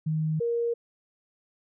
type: tone pair in turn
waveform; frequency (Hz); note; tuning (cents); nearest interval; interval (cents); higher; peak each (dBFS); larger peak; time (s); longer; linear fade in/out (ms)
sine; 156.6 / 469.3; D#3 / A#4; +11 / +12; octave + perfect fifth; 1901; second; -24 / -24; neither; 0.06-0.4 / 0.4-0.74; neither; 10
effects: none